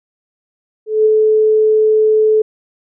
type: tone with ADSR envelope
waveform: sine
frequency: 432.9 Hz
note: A4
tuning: 28 cents flat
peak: -6 dBFS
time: 0.86-2.42 s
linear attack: 200 ms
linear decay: 9 ms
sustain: -2 dB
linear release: 6 ms
effects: none